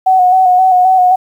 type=tone with vibrato; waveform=sine; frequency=740 Hz; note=F#5; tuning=in tune; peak=-5 dBFS; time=0.06-1.16 s; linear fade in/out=10 ms; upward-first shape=square; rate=3.8 Hz; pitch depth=29 cents each way; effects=7-bit